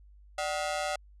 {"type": "ring-modulated tone", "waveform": "sawtooth", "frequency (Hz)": 675, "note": "E5", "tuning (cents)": 41, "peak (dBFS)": -23, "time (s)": [0.38, 0.96], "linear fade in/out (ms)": 5, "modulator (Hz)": 81.3, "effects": ["added 50 Hz sine -52 dBFS peak until 1.2 s", "resampled to 24000 Hz"]}